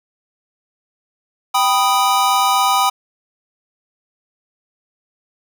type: chord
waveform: square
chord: G augmented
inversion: none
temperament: equal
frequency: 784 / 987.8 / 1244.5 Hz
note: G5 / B5 / D#6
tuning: 0 / 0 / 0 cents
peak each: -18 dBFS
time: 1.54-2.9 s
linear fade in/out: 10 ms
effects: none